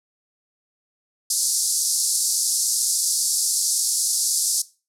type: band-pass noise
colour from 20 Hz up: white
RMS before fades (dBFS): -22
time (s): 1.3-4.62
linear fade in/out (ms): 5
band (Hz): 4600 to 11000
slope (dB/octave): 48
effects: noise-tail reverb RT60 0.3 s tail -18 dB re dry